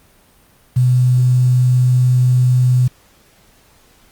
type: tone with quantisation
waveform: sine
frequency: 125.6 Hz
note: B2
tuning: 30 cents sharp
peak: -9 dBFS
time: 0.76-2.88 s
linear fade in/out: 10 ms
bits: 6
effects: pink hiss -51 dBFS RMS until 4.11 s + Opus 32 kbps